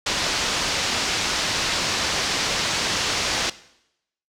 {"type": "low-pass noise", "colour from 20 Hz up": "white", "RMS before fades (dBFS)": -24, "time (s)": [0.06, 3.5], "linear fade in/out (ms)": 5, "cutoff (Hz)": 6000, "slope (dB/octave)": 24, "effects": ["noise-tail reverb RT60 0.8 s tail -18 dB re dry"]}